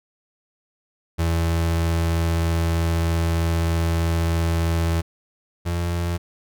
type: tone pair in turn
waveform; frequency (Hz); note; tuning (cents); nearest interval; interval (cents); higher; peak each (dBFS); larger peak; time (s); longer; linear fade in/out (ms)
35% pulse; 83.2 / 85.94; E2 / F2; +17 / -27; minor second; 56; second; -17 / -20; first; 1.18-5.02 / 5.65-6.18; first; 20
effects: none